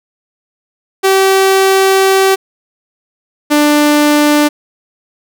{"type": "tone pair in turn", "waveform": "sawtooth", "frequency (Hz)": [385, 295.9], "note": ["G4", "D4"], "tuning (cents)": [-31, 13], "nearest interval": "perfect fourth", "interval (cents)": 456, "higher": "first", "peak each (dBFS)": -3, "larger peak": "neither", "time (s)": [[1.03, 2.36], [3.5, 4.49]], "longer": "first", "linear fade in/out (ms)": 20, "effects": []}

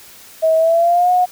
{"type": "tone with pitch glide", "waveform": "sine", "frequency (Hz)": [642, 724.8], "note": ["E5", "F#5"], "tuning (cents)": [-46, -36], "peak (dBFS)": -10, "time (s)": [0.42, 1.26], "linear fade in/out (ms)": 20, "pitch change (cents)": 210, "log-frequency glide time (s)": [0.57, 1.11], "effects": ["white hiss -41 dBFS RMS until 1.31 s"]}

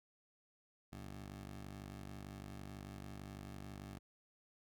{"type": "ring-modulated tone", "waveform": "20% pulse", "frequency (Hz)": 98, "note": "G2", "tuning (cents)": 0, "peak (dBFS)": -40, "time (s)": [0.92, 3.99], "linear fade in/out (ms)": 10, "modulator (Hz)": 25.8, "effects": []}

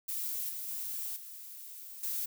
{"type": "noise with level steps", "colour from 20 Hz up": "violet", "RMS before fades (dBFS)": [-36, -40, -38, -47, -35], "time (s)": [0.08, 2.26], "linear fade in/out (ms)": 10, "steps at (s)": [0.49, 0.68, 1.16, 2.03], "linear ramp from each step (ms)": 5, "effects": []}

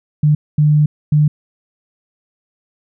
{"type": "tone bursts at uneven times", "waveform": "sine", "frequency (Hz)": 150, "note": "D3", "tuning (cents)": 37, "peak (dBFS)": -8, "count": 3, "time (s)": [[0.23, 0.35], [0.58, 0.86], [1.12, 1.28]], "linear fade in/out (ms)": 5, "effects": []}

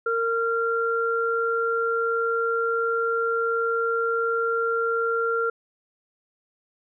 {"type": "tone pair together", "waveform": "sine", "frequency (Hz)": [460, 1380.7], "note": ["A#4", "F6"], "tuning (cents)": [-23, -20], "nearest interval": "octave + perfect fifth", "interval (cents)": 1903, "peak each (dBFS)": -24, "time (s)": [0.06, 5.5], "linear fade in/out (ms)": 5, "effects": []}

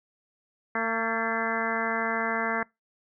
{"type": "harmonic tone with a mistuned harmonic", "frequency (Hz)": 226.7, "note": "A#3", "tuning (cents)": -48, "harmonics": [1, 2, 3, 4, 5, 6, 7, 8, 9], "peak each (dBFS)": [-34, -34, -34, -34, -34, -34, -34, -34, -34], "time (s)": [0.75, 2.63], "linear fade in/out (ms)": 2, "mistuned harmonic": 8, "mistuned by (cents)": -57, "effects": ["noise-tail reverb RT60 0.2 s tail -24 dB re dry"]}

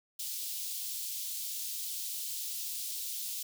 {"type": "high-pass noise", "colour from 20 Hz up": "white", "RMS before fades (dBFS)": -38, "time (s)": [0.19, 3.43], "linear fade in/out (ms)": 5, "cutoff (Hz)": 3300, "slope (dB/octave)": 24, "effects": []}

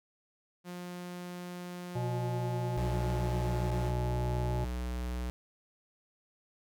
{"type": "tone", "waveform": "sawtooth", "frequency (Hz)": 177.7, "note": "F3", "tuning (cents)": 30, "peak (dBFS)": -36, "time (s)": [0.64, 3.93], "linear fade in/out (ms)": 50}
{"type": "harmonic tone", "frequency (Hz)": 121.8, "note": "B2", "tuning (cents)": -24, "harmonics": [1, 3, 5, 7], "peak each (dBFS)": [-32, -40, -42, -41], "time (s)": [1.95, 4.65], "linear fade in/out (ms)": 10}
{"type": "tone with pitch glide", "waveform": "square", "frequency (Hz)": [61.74, 61.31], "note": ["B1", "B1"], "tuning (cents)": [0, -12], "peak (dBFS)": -34, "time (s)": [2.77, 5.3], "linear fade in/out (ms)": 0, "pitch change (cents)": -12, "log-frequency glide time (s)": [3.32, 4.81]}
{"effects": []}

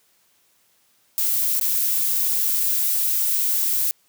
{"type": "noise with dropouts", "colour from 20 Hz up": "violet", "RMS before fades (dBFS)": -21, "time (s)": [1.18, 3.91], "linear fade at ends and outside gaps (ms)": 0, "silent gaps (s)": [1.597, 1.612], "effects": ["white hiss -62 dBFS RMS until 4.08 s", "high-pass 80 Hz 12 dB/octave"]}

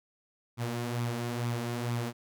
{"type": "tone with flanger", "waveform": "sawtooth", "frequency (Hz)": 119.4, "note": "A#2", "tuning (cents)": 42, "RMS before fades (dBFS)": -33, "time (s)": [0.57, 2.13], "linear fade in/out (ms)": 50, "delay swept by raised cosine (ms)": [0.83, 5.63], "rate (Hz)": 2.2, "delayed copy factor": 0.5, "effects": []}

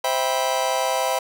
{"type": "chord", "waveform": "40% pulse", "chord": "C major seventh", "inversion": "none", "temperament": "just", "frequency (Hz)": [523.3, 654.1, 784.9, 981.1], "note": ["C5", "E5", "G5", "B5"], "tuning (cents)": [0, -14, 2, -12], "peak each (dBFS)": -25, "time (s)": [0.04, 1.19], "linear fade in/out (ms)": 5, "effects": []}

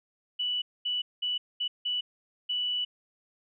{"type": "tone bursts at uneven times", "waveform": "sine", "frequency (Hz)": 2960, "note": "F#7", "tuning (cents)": 0, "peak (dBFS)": -27, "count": 6, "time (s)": [[0.39, 0.62], [0.85, 1.02], [1.22, 1.38], [1.6, 1.68], [1.85, 2.01], [2.49, 2.85]], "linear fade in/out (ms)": 10, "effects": []}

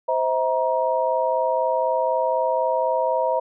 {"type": "tone cluster", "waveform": "sine", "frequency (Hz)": [520, 644, 946], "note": ["C5", "E5", "A#5"], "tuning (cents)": [-11, -41, 25], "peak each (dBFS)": -23, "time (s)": [0.08, 3.4], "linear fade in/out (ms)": 10, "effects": []}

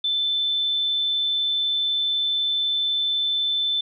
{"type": "tone", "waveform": "sine", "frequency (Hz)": 3528, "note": "A7", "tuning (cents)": 4, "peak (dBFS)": -20, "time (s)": [0.04, 3.81], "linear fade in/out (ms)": 5, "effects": []}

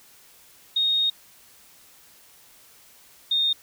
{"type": "tone pair in turn", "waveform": "sine", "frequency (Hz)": [3719, 3676], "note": ["A#7", "A#7"], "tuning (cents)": [-5, -25], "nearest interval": "unison", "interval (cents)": 20, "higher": "first", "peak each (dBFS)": -19, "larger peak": "neither", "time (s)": [[0.76, 1.1], [3.31, 3.53]], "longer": "first", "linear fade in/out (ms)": 5, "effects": ["white hiss -53 dBFS RMS until 3.62 s"]}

